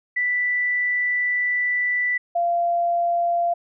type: tone pair in turn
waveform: sine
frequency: 1975.5 / 690 Hz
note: B6 / F5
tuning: 0 / -21 cents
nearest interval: octave + tritone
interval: 1821 cents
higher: first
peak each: -19 / -18 dBFS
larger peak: second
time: 0.16-2.18 / 2.35-3.54 s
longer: first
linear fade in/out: 10 ms
effects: none